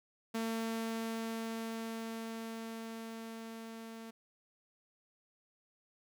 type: tone with level ramp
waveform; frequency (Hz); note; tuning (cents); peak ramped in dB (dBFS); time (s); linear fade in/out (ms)
sawtooth; 225.9; A3; +46; -30 to -42; 0.34-4.11; 10
effects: none